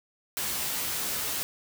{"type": "noise with comb filter", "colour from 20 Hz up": "white", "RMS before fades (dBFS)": -31, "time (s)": [0.37, 1.43], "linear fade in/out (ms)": 0, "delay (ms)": 14, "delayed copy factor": 0.5, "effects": []}